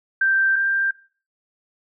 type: tone pair in turn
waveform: sine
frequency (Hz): 1568 / 1583.5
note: G6 / G6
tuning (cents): 0 / +17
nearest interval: unison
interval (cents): 17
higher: second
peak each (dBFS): -15 / -18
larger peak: first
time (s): 0.21-0.56 / 0.56-0.91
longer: neither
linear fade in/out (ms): 5
effects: noise-tail reverb RT60 0.4 s tail -18 dB re dry